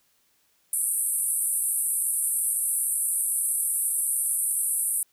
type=band-pass noise; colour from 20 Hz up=pink; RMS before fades=-26 dBFS; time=0.73-5.03 s; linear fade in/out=2 ms; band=8600 to 12000 Hz; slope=96 dB/octave; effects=white hiss -67 dBFS RMS until 5.12 s